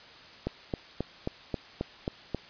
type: click train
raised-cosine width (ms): 2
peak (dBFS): -16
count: 8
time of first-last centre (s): 0.47-2.347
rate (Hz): 3.73
effects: white hiss -50 dBFS RMS until 2.49 s + resampled to 11025 Hz